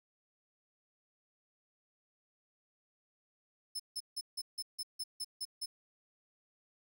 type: tone bursts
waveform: sawtooth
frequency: 5240 Hz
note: E8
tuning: 11 cents flat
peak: -34 dBFS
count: 10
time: 3.75-5.66 s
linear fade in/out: 10 ms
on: 47 ms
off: 160 ms
effects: none